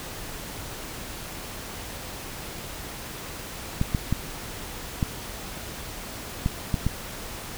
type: clicks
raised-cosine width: 5 ms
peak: -10 dBFS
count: 7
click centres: 3.814 / 3.948 / 4.126 / 5.028 / 6.461 / 6.742 / 6.866 s
effects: pink hiss -37 dBFS RMS until 7.57 s